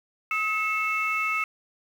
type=tone cluster; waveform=sine; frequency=1279 / 2183 / 2650 Hz; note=D#6 / C#7 / E7; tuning=+47 / -27 / +9 cents; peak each=-27 / -27 / -28 dBFS; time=0.31-1.44 s; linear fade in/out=2 ms; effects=tanh soft clip ceiling -16 dBFS + 8-bit